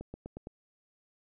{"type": "accelerating click train", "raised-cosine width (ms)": 2, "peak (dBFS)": -28, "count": 5, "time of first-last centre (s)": [0.01, 0.471], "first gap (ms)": 130, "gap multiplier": 0.92, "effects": []}